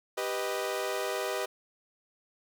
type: chord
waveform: sawtooth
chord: G augmented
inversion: none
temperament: equal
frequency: 392 / 493.9 / 622.3 Hz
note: G4 / B4 / D#5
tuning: 0 / 0 / 0 cents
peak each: -31 dBFS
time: 0.17-1.46 s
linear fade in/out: 10 ms
effects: none